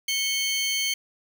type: tone pair together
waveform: 25% pulse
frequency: 2202 / 3115 Hz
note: C#7 / G7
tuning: -12 / -12 cents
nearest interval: tritone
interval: 600 cents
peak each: -23 dBFS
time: 0.08-0.94 s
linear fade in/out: 5 ms
effects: 9-bit